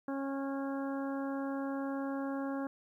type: harmonic tone with a mistuned harmonic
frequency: 273.8 Hz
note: C#4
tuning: 21 cents flat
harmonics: 1 / 2 / 3 / 4 / 5 / 6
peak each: -35 / -41 / -45 / -47 / -49 / -51 dBFS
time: 0.08-2.67 s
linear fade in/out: 2 ms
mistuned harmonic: 5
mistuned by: +23 cents
effects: 12-bit